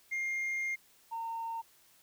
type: tone pair in turn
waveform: sine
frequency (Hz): 2119 / 913.3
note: C7 / A#5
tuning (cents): +21 / -36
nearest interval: octave + minor third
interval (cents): 1457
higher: first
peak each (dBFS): -29 / -34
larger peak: first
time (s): 0.11-0.76 / 1.11-1.62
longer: first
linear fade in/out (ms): 20
effects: tanh soft clip ceiling -31 dBFS + white hiss -64 dBFS RMS until 2.02 s